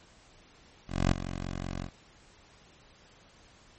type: tone with ADSR envelope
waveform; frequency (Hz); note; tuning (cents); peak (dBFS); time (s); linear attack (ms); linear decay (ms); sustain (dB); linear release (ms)
10% pulse; 45.29; F#1; -36; -13; 0.87-1.91; 250; 5; -13; 82
effects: pink hiss -58 dBFS RMS until 3.78 s + MP3 32 kbps